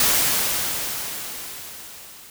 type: noise with level ramp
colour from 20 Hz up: white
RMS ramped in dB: -17 to -44 dBFS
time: 0-2.3 s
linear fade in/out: 2 ms
effects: none